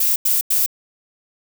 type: noise bursts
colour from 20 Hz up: violet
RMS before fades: -17 dBFS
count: 3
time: 0-0.662 s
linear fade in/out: 5 ms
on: 160 ms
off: 91 ms
effects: none